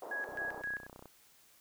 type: band-pass noise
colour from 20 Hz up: white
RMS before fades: -46 dBFS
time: 0.02-0.62 s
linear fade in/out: 2 ms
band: 350 to 860 Hz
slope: 24 dB/octave
type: tone with tremolo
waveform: sine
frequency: 1661.2 Hz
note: G#6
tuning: in tune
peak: -35 dBFS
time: 0.11-0.87 s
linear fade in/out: 5 ms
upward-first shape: square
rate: 3.8 Hz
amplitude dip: 80%
type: click train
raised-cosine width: 1 ms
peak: -36 dBFS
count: 25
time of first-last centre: 0.29-1.057 s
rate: 31.3 Hz
effects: white hiss -64 dBFS RMS until 1.6 s